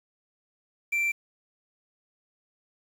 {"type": "tone with quantisation", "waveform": "triangle", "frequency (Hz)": 2349, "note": "D7", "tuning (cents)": 0, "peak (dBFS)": -22, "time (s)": [0.92, 1.12], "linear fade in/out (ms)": 10, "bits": 8, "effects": []}